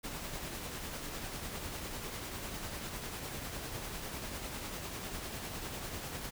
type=noise with tremolo; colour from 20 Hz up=pink; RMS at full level=-40 dBFS; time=0.03-6.31 s; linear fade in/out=20 ms; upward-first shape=triangle; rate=10 Hz; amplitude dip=40%; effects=none